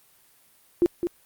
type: tone with echo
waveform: sine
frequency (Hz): 347.2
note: F4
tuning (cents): -10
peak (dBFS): -15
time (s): 0.82-0.86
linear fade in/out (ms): 0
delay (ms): 210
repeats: 1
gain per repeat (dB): -7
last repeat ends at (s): 1.07
effects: white hiss -59 dBFS RMS until 1.25 s + Opus 32 kbps